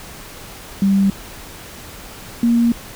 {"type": "tone pair in turn", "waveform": "sine", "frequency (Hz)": [196, 234.8], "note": ["G3", "A#3"], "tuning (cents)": [0, 13], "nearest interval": "minor third", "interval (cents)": 313, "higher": "second", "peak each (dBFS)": -11, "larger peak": "neither", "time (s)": [[0.82, 1.1], [2.43, 2.72]], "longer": "second", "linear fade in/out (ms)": 2, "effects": ["pink hiss -36 dBFS RMS until 2.95 s"]}